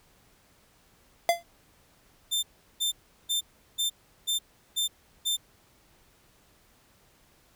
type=tone with exponential decay; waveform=square; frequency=685 Hz; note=F5; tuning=34 cents flat; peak=-17 dBFS; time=1.29-1.43 s; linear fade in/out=1 ms; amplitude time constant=30 ms
type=tone bursts; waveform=sawtooth; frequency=3580 Hz; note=A7; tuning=29 cents sharp; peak=-22 dBFS; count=7; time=2.31-5.37 s; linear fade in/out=20 ms; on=120 ms; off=370 ms
effects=pink hiss -62 dBFS RMS until 7.55 s